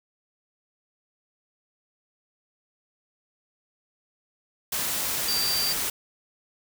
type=tone in noise; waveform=sine; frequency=4677 Hz; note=D8; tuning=8 cents flat; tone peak=-25 dBFS; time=5.28-5.73 s; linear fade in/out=5 ms; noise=white; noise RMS=-28 dBFS; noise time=4.72-5.9 s; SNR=0 dB; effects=none